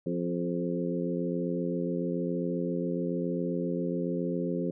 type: harmonic tone with a mistuned harmonic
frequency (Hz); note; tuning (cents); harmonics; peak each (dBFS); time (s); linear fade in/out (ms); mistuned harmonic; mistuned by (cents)
87.31; F2; 0; 2 / 3 / 4 / 5 / 6; -32 / -34 / -35 / -36 / -37; 0.06-4.71; 5; 5; -25
effects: none